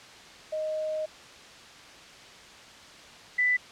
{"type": "tone pair in turn", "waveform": "sine", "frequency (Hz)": [622.3, 1989.4], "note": ["D#5", "B6"], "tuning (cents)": [0, 12], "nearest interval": "octave + minor sixth", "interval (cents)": 2012, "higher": "second", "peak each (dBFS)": [-28, -21], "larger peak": "second", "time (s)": [[0.52, 1.06], [3.38, 3.57]], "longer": "first", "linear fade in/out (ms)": 10, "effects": ["white hiss -48 dBFS RMS until 3.71 s", "low-pass 5000 Hz 12 dB/octave"]}